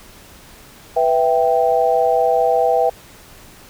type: chord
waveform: sine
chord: E minor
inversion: second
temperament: equal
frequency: 493.9 / 659.3 / 784 Hz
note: B4 / E5 / G5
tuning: 0 / 0 / 0 cents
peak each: -17 dBFS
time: 0.96-2.9 s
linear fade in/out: 10 ms
effects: pink hiss -43 dBFS RMS until 3.69 s